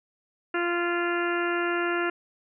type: harmonic tone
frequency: 346.8 Hz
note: F4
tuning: 12 cents flat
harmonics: 1 / 2 / 3 / 4 / 5 / 6 / 7 / 8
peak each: -27 / -34 / -36 / -30 / -33 / -39 / -40 / -38 dBFS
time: 0.54-2.1 s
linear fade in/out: 5 ms
effects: none